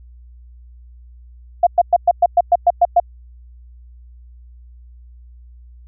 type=tone bursts; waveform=sine; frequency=698.5 Hz; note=F5; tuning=in tune; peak=-7 dBFS; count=10; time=1.63-3 s; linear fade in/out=5 ms; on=38 ms; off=110 ms; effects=added 60 Hz sine -39 dBFS peak until 5.87 s